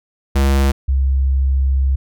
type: tone pair in turn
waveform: square / sine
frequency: 68.3 / 66.97 Hz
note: C#2 / C2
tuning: -25 / +41 cents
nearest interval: unison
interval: 34 cents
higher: first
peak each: -12 dBFS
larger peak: neither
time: 0.35-0.72 / 0.88-1.96 s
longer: second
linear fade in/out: 10 ms
effects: none